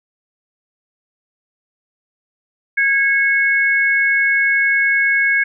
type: tone pair together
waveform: sine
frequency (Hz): 1644.4 / 2195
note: G#6 / C#7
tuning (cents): -18 / -18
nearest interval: perfect fourth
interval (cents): 500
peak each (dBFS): -15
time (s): 2.77-5.44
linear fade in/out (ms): 10
effects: none